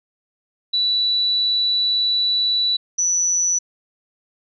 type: tone pair in turn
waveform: sine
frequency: 3951 / 5937 Hz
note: B7 / F#8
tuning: 0 / +5 cents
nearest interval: perfect fifth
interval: 705 cents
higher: second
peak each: -16 dBFS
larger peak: neither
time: 0.73-2.77 / 2.98-3.59 s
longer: first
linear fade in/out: 10 ms
effects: none